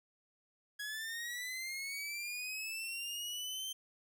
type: linear sweep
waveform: sawtooth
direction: up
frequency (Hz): 1661.2 to 3136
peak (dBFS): -36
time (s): 0.79-3.73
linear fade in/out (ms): 10
effects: none